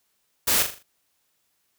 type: noise with echo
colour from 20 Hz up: white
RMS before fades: -21 dBFS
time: 0.47-0.63 s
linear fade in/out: 10 ms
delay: 40 ms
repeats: 5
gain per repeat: -7 dB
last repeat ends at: 0.83 s
effects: white hiss -71 dBFS RMS until 1.78 s